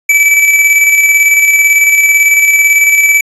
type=tone with tremolo; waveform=square; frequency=2306 Hz; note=D7; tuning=32 cents flat; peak=-4 dBFS; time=0.09-3.21 s; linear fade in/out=5 ms; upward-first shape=square; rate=18 Hz; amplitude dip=35%; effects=resampled to 32000 Hz